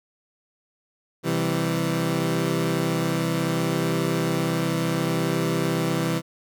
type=chord; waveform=20% pulse; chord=C major; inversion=none; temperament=equal with one note detuned; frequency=130.44 / 164.81 / 196 Hz; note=C3 / E3 / G3; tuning=-5 / 0 / 0 cents; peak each=-23 / -19 / -25 dBFS; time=1.23-6.22 s; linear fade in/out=50 ms; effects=none